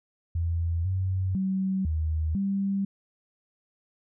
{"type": "tone with pitch steps", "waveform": "sine", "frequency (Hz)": [84.1, 94, 190.4, 78.8, 196.7], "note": ["E2", "F#2", "F#3", "D#2", "G3"], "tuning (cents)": [35, 28, 50, 23, 6], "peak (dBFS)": -24, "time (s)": [0.35, 2.85], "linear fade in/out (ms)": 5, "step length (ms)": 500, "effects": []}